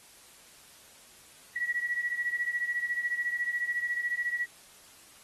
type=beating tone pair; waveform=sine; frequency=1928 / 1942 Hz; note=B6 / B6; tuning=-42 / -30 cents; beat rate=14 Hz; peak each=-30 / -34 dBFS; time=1.56-4.46 s; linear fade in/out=5 ms; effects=white hiss -55 dBFS RMS until 5.23 s + AAC 32 kbps